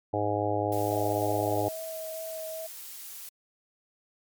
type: harmonic tone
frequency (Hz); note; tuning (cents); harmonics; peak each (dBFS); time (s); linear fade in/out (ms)
103.83; G#2; 0; 1 / 3 / 4 / 5 / 6 / 7 / 8; -33 / -33 / -33 / -33 / -33 / -33 / -33; 0.13-1.69; 10
type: noise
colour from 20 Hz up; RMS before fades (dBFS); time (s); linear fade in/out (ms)
blue; -42; 0.72-3.29; 2
type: tone with vibrato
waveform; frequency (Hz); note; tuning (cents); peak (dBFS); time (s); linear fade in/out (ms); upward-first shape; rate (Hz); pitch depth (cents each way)
sine; 642; E5; -46; -35; 0.9-2.67; 10; sine; 2.4; 14
effects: MP3 96 kbps